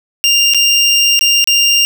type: tone with dropouts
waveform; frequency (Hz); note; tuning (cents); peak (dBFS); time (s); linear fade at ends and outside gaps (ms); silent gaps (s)
25% pulse; 2794; F7; 0; -4; 0.24-1.85; 0; 0.537-0.546 / 1.192-1.21 / 1.442-1.474
effects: none